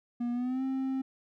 triangle tone with pitch glide, 240 to 264.8 Hz, B3 to C4, -49 to +21 cents, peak -27 dBFS, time 0.2-1.02 s, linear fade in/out 10 ms, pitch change +170 cents, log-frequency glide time 0.32-0.63 s, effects none

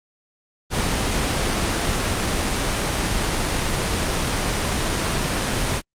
pink noise, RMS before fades -21 dBFS, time 0.7-5.82 s, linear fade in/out 50 ms, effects low-pass 9000 Hz 12 dB/octave + Opus 32 kbps

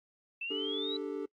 sine exponential sweep, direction up, 2637 to 3977 Hz, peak -35 dBFS, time 0.41-0.97 s, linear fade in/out 5 ms
triangle chord, D suspended fourth, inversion none, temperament equal, 293.7 / 392 / 440 Hz, D4 / G4 / A4, 0 / 0 / 0 cents, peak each -37 / -37 / -37 dBFS, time 0.5-1.26 s, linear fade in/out 10 ms
effects noise-tail reverb RT60 0.1 s tail -26 dB re dry + AAC 48 kbps

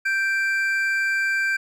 triangle tone pair together, 1568 / 2349 Hz, G6 / D7, 0 / 0 cents, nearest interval perfect fifth, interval 700 cents, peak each -19 / -25 dBFS, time 0.05-1.57 s, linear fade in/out 10 ms, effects none

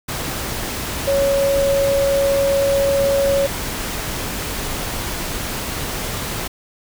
sine tone in noise, 554.4 Hz, C#5, in tune, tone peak -14 dBFS, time 1.07-3.47 s, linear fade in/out 10 ms, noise pink, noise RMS -25 dBFS, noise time 0.08-6.48 s, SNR +8 dB, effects none

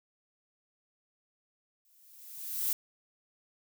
violet noise with exponential growth, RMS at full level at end -28 dBFS, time 1.85-2.73 s, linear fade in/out 1 ms, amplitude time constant 190 ms, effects none

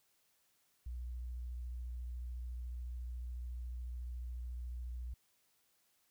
sine tone with vibrato, 60.8 Hz, B1, 26 cents flat, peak -40 dBFS, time 0.86-5.14 s, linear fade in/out 5 ms, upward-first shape sine, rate 14 Hz, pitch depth 27 cents each way, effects white hiss -75 dBFS RMS until 6.1 s

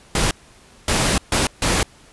pink noise bursts at uneven times, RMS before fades -18 dBFS, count 4, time 0.15-0.31 / 0.88-1.18 / 1.32-1.47 / 1.62-1.83 s, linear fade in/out 2 ms, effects pink hiss -49 dBFS RMS until 2.12 s + resampled to 24000 Hz

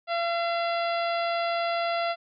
harmonic tone, 681 Hz, F5, 44 cents flat, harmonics 1 / 2 / 3 / 4 / 5 / 6 / 7, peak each -26 / -32 / -36 / -38 / -40 / -42 / -43 dBFS, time 0.07-2.16 s, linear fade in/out 50 ms, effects none

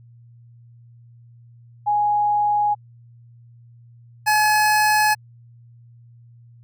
sine / 25% pulse tone pair in turn, 830.6 / 850.5 Hz, G#5 / G#5, 0 / +41 cents, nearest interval unison, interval 41 cents, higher second, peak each -16 / -11 dBFS, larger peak second, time 1.86-2.75 / 4.26-5.15 s, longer neither, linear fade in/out 20 ms, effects added 118 Hz sine -45 dBFS peak until 6.63 s

